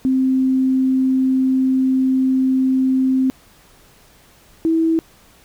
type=tone pair in turn; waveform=sine; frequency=261.6 / 325.3 Hz; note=C4 / E4; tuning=0 / -23 cents; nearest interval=major third; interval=377 cents; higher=second; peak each=-13 dBFS; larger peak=neither; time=0.05-3.3 / 4.65-4.99 s; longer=first; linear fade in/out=0 ms; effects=pink hiss -50 dBFS RMS until 5.44 s